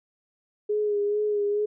sine tone with vibrato, 415.3 Hz, G#4, in tune, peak -22 dBFS, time 0.69-1.66 s, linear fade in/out 10 ms, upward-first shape sine, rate 2.3 Hz, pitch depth 31 cents each way, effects none

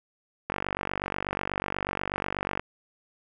click train, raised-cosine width 0.5 ms, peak -13 dBFS, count 102, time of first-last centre 0.5-2.595 s, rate 48.2 Hz, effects none

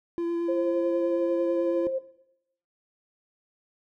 triangle tone with vibrato, 339.9 Hz, F4, 47 cents flat, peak -24 dBFS, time 0.18-1.87 s, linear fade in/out 0 ms, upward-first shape sine, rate 9.1 Hz, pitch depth 12 cents each way
sine tone with tremolo, 529 Hz, C5, 19 cents sharp, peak -24 dBFS, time 0.48-1.99 s, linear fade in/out 10 ms, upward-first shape triangle, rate 11 Hz, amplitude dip 50%
effects noise-tail reverb RT60 0.8 s tail -17 dB re dry

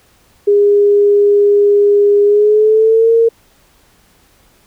sine tone with pitch glide, 408.3 to 458.3 Hz, G#4 to A#4, -29 to -29 cents, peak -6 dBFS, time 0.47-3.29 s, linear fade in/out 10 ms, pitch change +200 cents, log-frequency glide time 2.24-3.12 s, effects pink hiss -51 dBFS RMS until 4.66 s

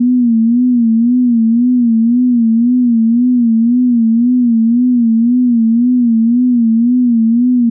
sine tone with vibrato, 237.2 Hz, A#3, 30 cents sharp, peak -7 dBFS, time 0-7.7 s, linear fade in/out 10 ms, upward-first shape sine, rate 1.9 Hz, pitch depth 97 cents each way, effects none

